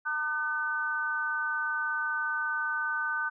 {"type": "harmonic tone", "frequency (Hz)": 302.8, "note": "D#4", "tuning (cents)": -47, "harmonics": [3, 4, 5], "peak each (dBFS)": [-38, -35, -29], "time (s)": [0.05, 3.3], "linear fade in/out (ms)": 20, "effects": []}